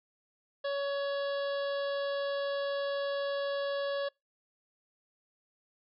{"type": "harmonic tone", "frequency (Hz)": 561, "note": "C#5", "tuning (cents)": 21, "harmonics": [1, 2, 3, 5, 6, 7, 8, 9], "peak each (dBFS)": [-31, -42, -41, -51, -46, -50, -51, -57], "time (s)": [0.64, 4.09], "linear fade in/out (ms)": 10, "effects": ["noise-tail reverb RT60 0.2 s tail -26 dB re dry"]}